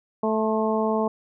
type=harmonic tone with a mistuned harmonic; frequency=219.1 Hz; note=A3; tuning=7 cents flat; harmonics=1 / 2 / 3 / 4 / 5; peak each=-25 / -25 / -27 / -29 / -31 dBFS; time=0.23-1.08 s; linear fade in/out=5 ms; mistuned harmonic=5; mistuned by=-32 cents; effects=none